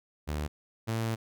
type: tone pair in turn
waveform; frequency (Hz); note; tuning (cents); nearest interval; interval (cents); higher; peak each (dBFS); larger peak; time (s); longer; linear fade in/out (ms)
sawtooth; 75.1 / 113; D2 / A2; +39 / +47; perfect fifth; 708; second; -27 / -25; second; 0.27-0.48 / 0.87-1.16; second; 20
effects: none